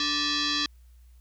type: tone with frequency modulation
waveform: sine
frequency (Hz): 293.7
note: D4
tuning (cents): 0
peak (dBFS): -24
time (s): 0-0.66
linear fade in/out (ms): 2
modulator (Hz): 732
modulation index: 6.9
effects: added 60 Hz sine -50 dBFS peak until 1.2 s + white hiss -69 dBFS RMS until 1.2 s